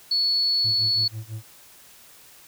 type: tone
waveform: sine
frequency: 4409 Hz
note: C#8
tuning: 10 cents flat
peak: -19 dBFS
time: 0.11-1.08 s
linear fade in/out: 5 ms
type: tone with tremolo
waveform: triangle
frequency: 110 Hz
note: A2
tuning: in tune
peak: -27 dBFS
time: 0.64-1.43 s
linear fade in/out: 10 ms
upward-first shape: sine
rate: 6 Hz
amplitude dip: 95%
effects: white hiss -50 dBFS RMS until 2.47 s